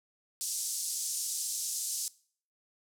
pink band-pass noise, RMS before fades -35 dBFS, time 0.41-2.08 s, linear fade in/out 0 ms, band 5600 to 11000 Hz, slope 24 dB/octave, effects noise-tail reverb RT60 0.5 s tail -21 dB re dry

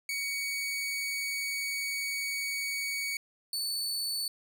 sawtooth tone pair in turn, 2245 / 4481 Hz, C#7 / C#8, +21 / +18 cents, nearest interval octave, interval 1197 cents, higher second, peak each -28 dBFS, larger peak neither, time 0.09-3.17 / 3.53-4.28 s, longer first, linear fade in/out 2 ms, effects none

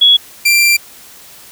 sine / sawtooth tone pair in turn, 3359 / 2366 Hz, G#7 / D7, +19 / +12 cents, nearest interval tritone, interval 607 cents, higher first, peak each -4 dBFS, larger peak neither, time 0.01-0.17 / 0.45-0.77 s, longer second, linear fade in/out 10 ms, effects white hiss -38 dBFS RMS until 1.51 s

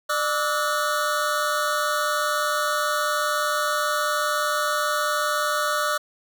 square tone cluster, 599 / 1158 / 1297 / 1460 Hz, D5 / D6 / E6 / F#6, +34 / -25 / -28 / -24 cents, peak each -28 dBFS, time 0.09-5.98 s, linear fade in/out 10 ms, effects none

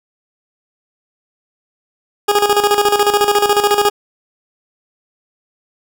20% pulse tone with tremolo, 411.7 Hz, G#4, 15 cents flat, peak -4 dBFS, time 2.28-3.9 s, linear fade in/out 10 ms, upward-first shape square, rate 14 Hz, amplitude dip 65%, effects none

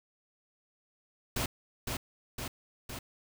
pink noise with echo, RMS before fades -32 dBFS, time 1.36-1.46 s, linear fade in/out 5 ms, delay 510 ms, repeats 3, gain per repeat -3 dB, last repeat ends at 2.99 s, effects none

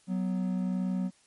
triangle tone pair together, 185.7 / 247.1 Hz, F#3 / B3, +7 / +1 cents, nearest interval perfect fourth, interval 494 cents, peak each -26 / -33 dBFS, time 0.07-1.11 s, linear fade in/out 50 ms, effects white hiss -64 dBFS RMS until 1.26 s + MP3 48 kbps

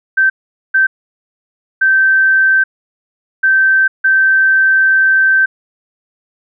sine tone bursts at uneven times, 1553 Hz, G6, 17 cents flat, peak -7 dBFS, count 5, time 0.17-0.3 / 0.74-0.87 / 1.81-2.64 / 3.43-3.88 / 4.04-5.46 s, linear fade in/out 10 ms, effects none

